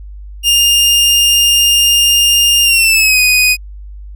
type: tone with pitch glide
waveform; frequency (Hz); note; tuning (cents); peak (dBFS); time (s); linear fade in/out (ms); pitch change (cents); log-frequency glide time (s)
sawtooth; 2813 to 2492; F7 to D#7; +12 to +2; -4; 0.43-3.57; 50; -210; 2.63-3.2
effects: added 50 Hz sine -27 dBFS peak until 4.15 s